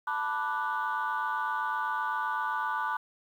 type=chord; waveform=sine; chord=B minor seventh; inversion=third; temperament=equal; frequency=880 / 987.8 / 1174.7 / 1480 Hz; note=A5 / B5 / D6 / F#6; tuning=0 / 0 / 0 / 0 cents; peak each=-33 dBFS; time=0.07-2.97 s; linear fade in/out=5 ms; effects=tanh soft clip ceiling -22 dBFS + 10-bit